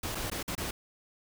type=noise with dropouts; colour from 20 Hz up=pink; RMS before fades=-35 dBFS; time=0.03-0.71 s; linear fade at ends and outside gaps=5 ms; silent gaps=0.149-0.152 / 0.301-0.315 / 0.429-0.478 / 0.552-0.578 s; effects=none